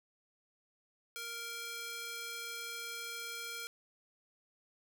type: tone with high-pass filter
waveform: square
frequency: 466.2 Hz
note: A#4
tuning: in tune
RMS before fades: -43 dBFS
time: 1.16-3.67 s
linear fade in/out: 0 ms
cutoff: 1700 Hz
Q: 0.72
effects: none